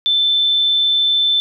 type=tone; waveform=sine; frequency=3533 Hz; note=A7; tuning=6 cents sharp; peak=-12 dBFS; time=0.06-1.4 s; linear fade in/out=0 ms; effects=none